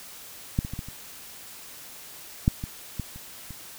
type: clicks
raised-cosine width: 5 ms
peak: -10 / -20 / -21 / -20 / -27 / -6 / -19 / -17 / -29 / -27 dBFS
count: 10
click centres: 0.589 / 0.649 / 0.736 / 0.791 / 0.886 / 2.479 / 2.639 / 2.997 / 3.16 / 3.507 s
effects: white hiss -44 dBFS RMS until 3.78 s